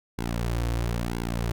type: tone with flanger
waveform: sawtooth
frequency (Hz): 58.27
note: A#1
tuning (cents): 0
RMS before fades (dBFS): -28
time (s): 0.18-1.52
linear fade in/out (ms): 5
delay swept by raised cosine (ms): 1.6 to 5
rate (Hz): 1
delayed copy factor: -0.9
effects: none